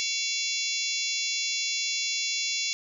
harmonic tone with a mistuned harmonic, 686 Hz, F5, 31 cents flat, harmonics 3 / 4 / 5 / 6 / 7 / 8 / 9 / 10, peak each -35 / -35 / -35 / -35 / -35 / -35 / -35 / -35 dBFS, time 0-2.73 s, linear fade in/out 0 ms, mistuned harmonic 3, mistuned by +150 cents, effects none

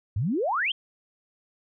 sine exponential sweep, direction up, 89.1 to 3308 Hz, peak -23 dBFS, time 0.16-0.72 s, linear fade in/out 5 ms, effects none

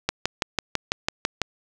click train, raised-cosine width 0.2 ms, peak -4 dBFS, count 9, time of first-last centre 0.09-1.417 s, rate 6.03 Hz, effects none

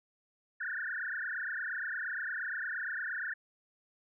sine tone with frequency modulation, 1633 Hz, G#6, 30 cents flat, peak -34 dBFS, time 0.6-3.34 s, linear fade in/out 10 ms, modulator 28.6 Hz, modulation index 6.8, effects none

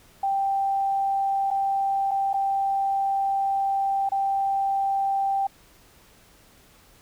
sine tone with dropouts, 785 Hz, G5, 2 cents sharp, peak -21 dBFS, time 0.23-5.47 s, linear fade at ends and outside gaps 5 ms, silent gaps 1.505-1.511 / 2.111-2.114 / 2.332-2.34 / 4.091-4.118 s, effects pink hiss -55 dBFS RMS until 7.01 s

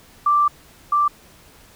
sine tone pair in turn, 1174.7 / 1174.7 Hz, D6 / D6, 0 / 0 cents, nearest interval unison, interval 0 cents, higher neither, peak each -13 / -14 dBFS, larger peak first, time 0.26-0.48 / 0.92-1.08 s, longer first, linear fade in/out 5 ms, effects pink hiss -49 dBFS RMS until 1.75 s

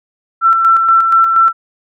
sine tone with tremolo, 1343 Hz, E6, 32 cents sharp, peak -5 dBFS, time 0.41-1.53 s, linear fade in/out 50 ms, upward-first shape square, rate 4.2 Hz, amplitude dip 40%, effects none

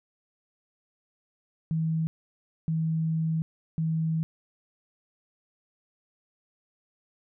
sine tone bursts at uneven times, 160.8 Hz, E3, 43 cents flat, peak -24 dBFS, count 3, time 1.71-2.07 / 2.68-3.42 / 3.78-4.23 s, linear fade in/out 0 ms, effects none

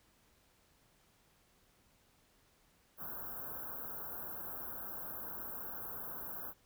white band-stop noise, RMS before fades -44 dBFS, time 2.97-6.54 s, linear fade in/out 50 ms, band 1600 to 12000 Hz, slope 96 dB/octave, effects pink hiss -70 dBFS RMS until 6.65 s

